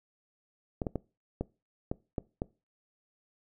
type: clicks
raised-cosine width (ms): 2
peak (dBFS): -18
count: 7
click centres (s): 0.818 / 0.868 / 0.957 / 1.41 / 1.915 / 2.182 / 2.419
effects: noise-tail reverb RT60 0.3 s tail -22 dB re dry